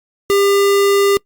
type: tone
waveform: square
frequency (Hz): 400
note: G4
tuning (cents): +35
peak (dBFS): -11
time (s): 0.3-1.17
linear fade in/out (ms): 0
effects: noise-tail reverb RT60 0.1 s tail -24 dB re dry + Opus 48 kbps